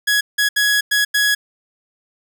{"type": "tone bursts at uneven times", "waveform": "sawtooth", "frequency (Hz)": 1673, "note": "G#6", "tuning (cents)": 12, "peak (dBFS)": -10, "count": 5, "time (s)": [[0.07, 0.21], [0.38, 0.49], [0.56, 0.81], [0.91, 1.05], [1.14, 1.35]], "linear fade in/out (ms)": 10, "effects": []}